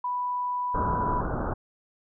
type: tone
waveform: sine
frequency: 987.8 Hz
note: B5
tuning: in tune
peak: -26 dBFS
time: 0.04-1.21 s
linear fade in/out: 5 ms
type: low-pass noise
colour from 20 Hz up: pink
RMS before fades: -29 dBFS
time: 0.74-1.54 s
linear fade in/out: 10 ms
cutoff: 1500 Hz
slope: 96 dB/octave
effects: none